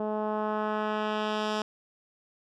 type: tone with low-pass filter sweep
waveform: 10% pulse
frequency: 213.4 Hz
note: G#3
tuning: 47 cents sharp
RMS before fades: -30 dBFS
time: 0-1.62 s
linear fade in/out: 2 ms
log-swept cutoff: 650 to 5300 Hz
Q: 1.1
effects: none